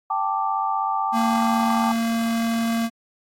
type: chord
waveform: sine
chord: G suspended second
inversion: none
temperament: equal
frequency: 784 / 880 / 1174.7 Hz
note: G5 / A5 / D6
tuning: 0 / 0 / 0 cents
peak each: -25 dBFS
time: 0.1-1.92 s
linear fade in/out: 5 ms
type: tone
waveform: square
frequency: 229.2 Hz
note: A#3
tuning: 29 cents flat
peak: -21 dBFS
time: 1.12-2.9 s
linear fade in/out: 50 ms
effects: AAC 64 kbps